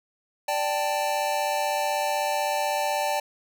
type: chord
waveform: square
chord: D suspended fourth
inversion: none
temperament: equal with one note detuned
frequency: 589 / 784 / 880 Hz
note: D5 / G5 / A5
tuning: +5 / 0 / 0 cents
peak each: -29 dBFS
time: 0.48-3.2 s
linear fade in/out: 5 ms
effects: none